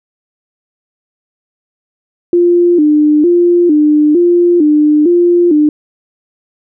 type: tone with vibrato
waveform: sine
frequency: 323.7 Hz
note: E4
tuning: 31 cents flat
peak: -5 dBFS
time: 2.33-5.69 s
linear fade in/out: 2 ms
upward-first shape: square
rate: 1.1 Hz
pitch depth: 130 cents each way
effects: none